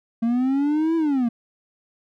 triangle linear two-way sweep, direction up then down, 226 to 333.3 to 226 Hz, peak -16 dBFS, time 0.22-1.29 s, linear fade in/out 10 ms, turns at 0.96 s, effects none

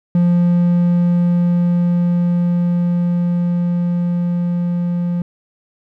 triangle tone with level ramp, 174.61 Hz, F3, in tune, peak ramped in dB -8 to -14 dBFS, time 0.15-5.22 s, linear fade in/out 2 ms, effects none

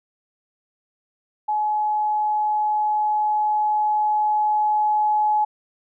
sine tone with level ramp, 848 Hz, G#5, 36 cents sharp, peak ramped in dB -19 to -16 dBFS, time 1.48-5.45 s, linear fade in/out 10 ms, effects none

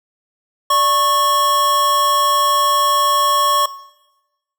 square tone pair together, 587.8 / 1100 Hz, D5 / C#6, +1 / -14 cents, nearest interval major seventh, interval 1085 cents, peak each -24 / -13 dBFS, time 0.7-3.66 s, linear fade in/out 5 ms, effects noise-tail reverb RT60 1.0 s tail -19 dB re dry

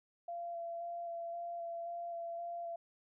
sine tone with vibrato, 683 Hz, F5, 39 cents flat, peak -39 dBFS, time 0.28-2.76 s, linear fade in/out 5 ms, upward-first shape square, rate 1.9 Hz, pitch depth 12 cents each way, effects none

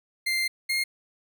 30% pulse tone pair in turn, 2093 / 2132 Hz, C7 / C7, 0 / +32 cents, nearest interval unison, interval 32 cents, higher second, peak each -21 dBFS, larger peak neither, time 0.26-0.48 / 0.69-0.84 s, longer first, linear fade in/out 10 ms, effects none

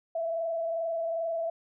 sine tone with frequency modulation, 663 Hz, E5, 10 cents sharp, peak -28 dBFS, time 0.15-1.5 s, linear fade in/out 5 ms, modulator 22.5 Hz, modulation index 0.61, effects none

